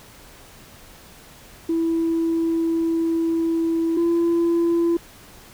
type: tone pair in turn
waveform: sine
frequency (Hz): 329.6 / 338.3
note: E4 / E4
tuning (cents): 0 / +45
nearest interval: unison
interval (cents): 45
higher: second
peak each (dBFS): -17 / -14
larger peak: second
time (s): 1.69-3.97 / 3.97-4.97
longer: first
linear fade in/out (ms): 5
effects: tanh soft clip ceiling -15 dBFS + pink hiss -46 dBFS RMS until 5.53 s